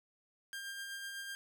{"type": "tone with tremolo", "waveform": "sawtooth", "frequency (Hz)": 1599, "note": "G6", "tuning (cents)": 34, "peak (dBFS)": -37, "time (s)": [0.53, 1.35], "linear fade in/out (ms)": 0, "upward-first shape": "sine", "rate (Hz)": 8, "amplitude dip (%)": 30, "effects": []}